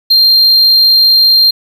triangle tone, 4185 Hz, C8, in tune, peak -3 dBFS, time 0.1-1.51 s, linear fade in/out 10 ms, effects 7-bit

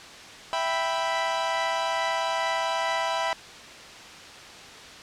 sawtooth chord, E minor, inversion none, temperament equal, 659.3 / 784 / 987.8 Hz, E5 / G5 / B5, 0 / 0 / 0 cents, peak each -25 / -27 / -24 dBFS, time 0.53-3.33 s, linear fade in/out 0 ms, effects white hiss -43 dBFS RMS until 5.02 s + low-pass 5000 Hz 12 dB/octave

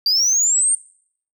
sine linear sweep, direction up, 4643 to 8870 Hz, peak -11 dBFS, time 0.06-0.75 s, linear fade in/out 2 ms, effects noise-tail reverb RT60 0.6 s tail -24 dB re dry + tanh soft clip ceiling -13 dBFS

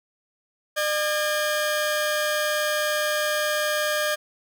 sawtooth tone pair together, 603.5 / 1629 Hz, D5 / G#6, +47 / -34 cents, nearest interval octave + perfect fourth, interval 1719 cents, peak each -20 / -23 dBFS, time 0.76-4.16 s, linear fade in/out 20 ms, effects none

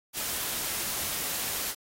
white noise, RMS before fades -32 dBFS, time 0.13-1.75 s, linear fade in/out 50 ms, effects AAC 48 kbps

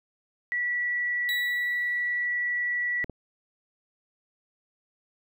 sine tone, 1948 Hz, B6, 24 cents flat, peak -25 dBFS, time 0.52-3.04 s, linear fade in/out 0 ms
45% pulse tone with exponential decay, 3894 Hz, B7, 25 cents flat, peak -29 dBFS, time 1.29-2.26 s, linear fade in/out 0 ms, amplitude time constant 210 ms
clicks, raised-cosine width 2 ms, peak -23 dBFS, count 2, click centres 3.044 / 3.097 s
effects none

